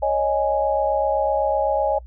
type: chord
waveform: sine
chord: C# suspended second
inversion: none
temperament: equal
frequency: 554.4 / 622.3 / 830.6 Hz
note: C#5 / D#5 / G#5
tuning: 0 / 0 / 0 cents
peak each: -22 dBFS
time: 0.02-1.99 s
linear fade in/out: 10 ms
effects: noise-tail reverb RT60 0.1 s tail -25 dB re dry + added 60 Hz sine -37 dBFS peak until 2.06 s